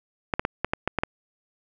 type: clicks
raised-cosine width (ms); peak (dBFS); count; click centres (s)
0.5; -8; 8; 0.338 / 0.395 / 0.451 / 0.646 / 0.735 / 0.876 / 0.987 / 1.035
effects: none